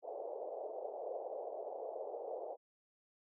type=band-pass noise; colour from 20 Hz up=pink; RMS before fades=-44 dBFS; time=0.02-2.57 s; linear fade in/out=50 ms; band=440 to 730 Hz; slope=48 dB/octave; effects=none